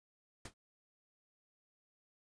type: noise with exponential decay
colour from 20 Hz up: pink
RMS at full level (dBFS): -40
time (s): 0.45-0.54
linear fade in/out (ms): 5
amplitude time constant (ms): 18
effects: resampled to 22050 Hz